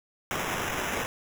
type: noise with sample-and-hold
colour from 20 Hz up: white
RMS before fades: -31 dBFS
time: 0.31-1.06 s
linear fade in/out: 0 ms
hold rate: 4410 Hz
effects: none